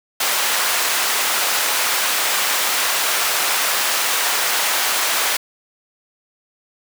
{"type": "high-pass noise", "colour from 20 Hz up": "pink", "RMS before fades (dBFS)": -19, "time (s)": [0.2, 5.37], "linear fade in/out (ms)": 5, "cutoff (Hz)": 900, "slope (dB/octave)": 12, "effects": []}